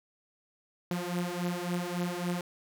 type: beating tone pair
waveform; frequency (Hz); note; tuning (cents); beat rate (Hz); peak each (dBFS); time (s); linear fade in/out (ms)
sawtooth; 174.61 / 178.21; F3 / F3; 0 / +35; 3.6; -30; 0.91-2.41; 2
effects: none